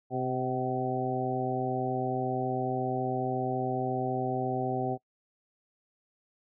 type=harmonic tone with a mistuned harmonic; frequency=129.1 Hz; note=C3; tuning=23 cents flat; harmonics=1 / 2 / 3 / 4 / 5 / 6; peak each=-35 / -35 / -34 / -39 / -37 / -33 dBFS; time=0.1-4.98 s; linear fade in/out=50 ms; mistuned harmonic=6; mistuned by=-33 cents; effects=noise-tail reverb RT60 0.1 s tail -23 dB re dry